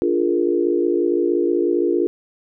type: chord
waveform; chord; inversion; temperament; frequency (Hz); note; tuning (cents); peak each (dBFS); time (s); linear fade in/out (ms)
sine; Bb dominant seventh; first; equal; 293.7 / 349.2 / 415.3 / 466.2; D4 / F4 / Ab4 / Bb4; 0 / 0 / 0 / 0; -23 / -18 / -23 / -24; 0.02-2.07; 0
effects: none